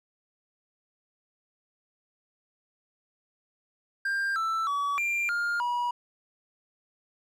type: tone with pitch steps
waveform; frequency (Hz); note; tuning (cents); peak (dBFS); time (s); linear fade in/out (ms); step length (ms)
triangle; 1593 / 1327 / 1138 / 2381 / 1409 / 967; G6 / E6 / C#6 / D7 / F6 / B5; +27 / +11 / +45 / +23 / +15 / -37; -24; 4.05-5.91; 5; 310
effects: none